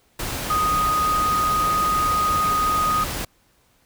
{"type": "tone in noise", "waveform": "sine", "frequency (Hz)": 1244.5, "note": "D#6", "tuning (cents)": 0, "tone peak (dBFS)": -18, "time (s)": [0.5, 3.04], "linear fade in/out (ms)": 5, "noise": "pink", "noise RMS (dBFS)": -28, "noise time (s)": [0.19, 3.25], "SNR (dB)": 7, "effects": ["pink hiss -61 dBFS RMS until 3.85 s"]}